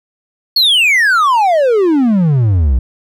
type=exponential sweep; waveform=triangle; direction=down; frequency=4454 to 58.27 Hz; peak=-6 dBFS; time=0.56-2.79 s; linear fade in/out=5 ms; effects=none